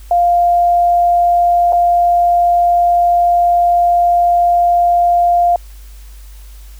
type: tone with dropouts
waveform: sine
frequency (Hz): 698.5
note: F5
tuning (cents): 0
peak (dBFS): -8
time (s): 0.11-5.56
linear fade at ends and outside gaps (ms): 2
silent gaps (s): 1.724-1.73
effects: added 50 Hz sine -32 dBFS peak until 6.79 s + white hiss -46 dBFS RMS until 6.79 s